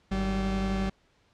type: tone pair together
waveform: 40% pulse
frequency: 50.99 / 192.5 Hz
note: G#1 / G3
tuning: -31 / -31 cents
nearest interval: octave + major seventh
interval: 2300 cents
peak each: -30 / -27 dBFS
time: 0.11-0.9 s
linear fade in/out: 10 ms
effects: pink hiss -66 dBFS RMS until 1.33 s + low-pass 5000 Hz 12 dB/octave